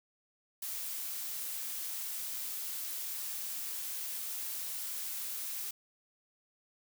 blue noise, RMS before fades -39 dBFS, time 0.62-5.71 s, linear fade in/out 5 ms, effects none

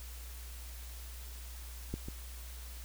clicks, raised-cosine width 3 ms, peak -23 / -29 dBFS, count 2, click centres 1.94 / 2.085 s, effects added 60 Hz sine -44 dBFS peak until 2.84 s + white hiss -52 dBFS RMS until 2.84 s

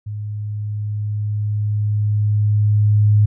sine tone with level ramp, 104.9 Hz, G#2, 18 cents sharp, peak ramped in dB -24 to -9 dBFS, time 0.06-3.26 s, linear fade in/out 10 ms, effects none

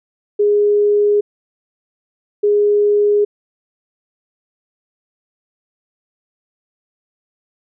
sine tone pair in turn, 413.3 / 413.3 Hz, G#4 / G#4, -8 / -8 cents, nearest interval unison, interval 0 cents, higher neither, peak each -10 dBFS, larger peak neither, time 0.39-1.21 / 2.43-3.25 s, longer neither, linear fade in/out 10 ms, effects none

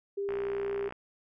sine tone, 399.1 Hz, G4, 31 cents sharp, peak -30 dBFS, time 0.17-0.89 s, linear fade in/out 10 ms
click train, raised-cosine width 0.5 ms, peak -26 dBFS, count 40, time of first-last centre 0.29-0.924 s, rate 61.5 Hz
effects none

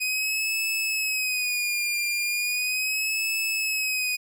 sawtooth tone with vibrato, 2500 Hz, D#7, 8 cents sharp, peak -21 dBFS, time 0-4.17 s, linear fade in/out 20 ms, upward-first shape sine, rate 0.37 Hz, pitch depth 74 cents each way, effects none

